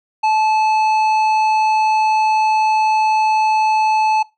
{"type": "tone with tanh clipping", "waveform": "sine", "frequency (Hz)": 868, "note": "A5", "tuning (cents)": -24, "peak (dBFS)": -14, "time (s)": [0.23, 4.23], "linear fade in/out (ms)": 10, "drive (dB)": 10, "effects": ["noise-tail reverb RT60 0.2 s tail -19 dB re dry"]}